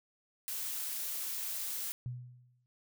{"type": "noise", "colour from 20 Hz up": "blue", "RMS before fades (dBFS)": -38, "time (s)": [0.48, 1.92], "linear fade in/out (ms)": 0}
{"type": "tone with exponential decay", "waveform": "sine", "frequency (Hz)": 123.47, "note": "B2", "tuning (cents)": 0, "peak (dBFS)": -34, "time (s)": [2.06, 2.66], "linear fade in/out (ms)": 0, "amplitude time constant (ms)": 130}
{"effects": []}